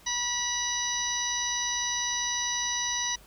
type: harmonic tone with a mistuned harmonic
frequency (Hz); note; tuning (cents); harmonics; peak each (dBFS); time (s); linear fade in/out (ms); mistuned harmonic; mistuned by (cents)
971; B5; -30; 1 / 2 / 3 / 4 / 5 / 6; -36 / -35 / -38 / -34 / -40 / -30; 0.06-3.16; 10; 6; +19
effects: added 50 Hz sine -55 dBFS peak until 3.26 s + pink hiss -55 dBFS RMS until 3.26 s